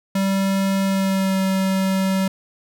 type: tone with pitch glide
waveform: square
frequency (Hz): 194.2 to 191.08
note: G3 to G3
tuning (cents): -16 to -44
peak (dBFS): -18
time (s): 0.15-2.28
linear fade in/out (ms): 5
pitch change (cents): -28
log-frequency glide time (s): 0.84-1.39
effects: none